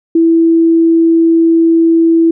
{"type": "tone", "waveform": "sine", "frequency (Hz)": 330, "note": "E4", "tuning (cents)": 2, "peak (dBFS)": -5, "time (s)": [0.15, 2.31], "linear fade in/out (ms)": 5, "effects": []}